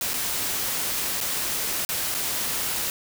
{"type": "noise with dropouts", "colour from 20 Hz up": "white", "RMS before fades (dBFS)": -27, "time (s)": [0.01, 2.9], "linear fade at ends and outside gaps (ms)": 1, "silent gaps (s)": [[0.135, 0.139], [1.205, 1.211], [1.85, 1.89], [2.143, 2.148]], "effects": []}